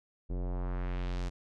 square tone with low-pass filter sweep, 44.83 Hz, F1, 46 cents sharp, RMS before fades -34 dBFS, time 0.29-1.3 s, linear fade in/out 20 ms, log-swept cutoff 410 to 7100 Hz, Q 1.2, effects none

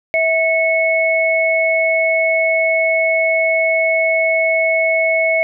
sine tone pair together, 650.3 / 2200 Hz, E5 / C#7, -24 / -14 cents, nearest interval octave + major sixth, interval 2110 cents, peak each -15 dBFS, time 0.14-5.43 s, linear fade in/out 0 ms, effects none

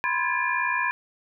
sine tone cluster, 982 / 1039 / 1649 / 1726 / 2403 Hz, B5 / C6 / G#6 / A6 / D7, -10 / -12 / -13 / -34 / +39 cents, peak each -29 dBFS, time 0.04-0.91 s, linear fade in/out 0 ms, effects none

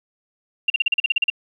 sine tone bursts, 2777 Hz, F7, 10 cents flat, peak -14 dBFS, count 11, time 0.68-1.301 s, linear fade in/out 5 ms, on 21 ms, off 39 ms, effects 9-bit

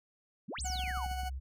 sine exponential two-way sweep, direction up then down, 149.2 to 8870 to 726 Hz, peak -38 dBFS, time 0.48-1.07 s, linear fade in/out 10 ms, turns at 0.62 s
clicks, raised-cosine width 5 ms, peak -37 dBFS, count 12, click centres 0.586 / 0.645 / 0.701 / 0.757 / 0.793 / 0.838 / 0.877 / 0.909 / 0.974 / 1.063 / 1.114 / 1.234 s
sine tone with pitch glide, 65.41 to 65.9 Hz, C2 to C2, 0 to +13 cents, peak -36 dBFS, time 0.59-1.4 s, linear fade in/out 20 ms, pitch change +13 cents, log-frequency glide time 0.79-0.97 s
40% pulse tone with tremolo, 740 Hz, F#5, in tune, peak -35 dBFS, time 0.64-1.3 s, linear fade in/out 20 ms, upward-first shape sine, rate 13 Hz, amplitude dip 40%
effects none

